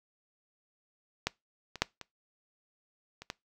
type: clicks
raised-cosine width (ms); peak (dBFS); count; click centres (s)
0.2; -11 / -24 / -7 / -24 / -27 / -18; 6; 1.27 / 1.757 / 1.82 / 2.013 / 3.22 / 3.301
effects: noise-tail reverb RT60 0.2 s tail -23 dB re dry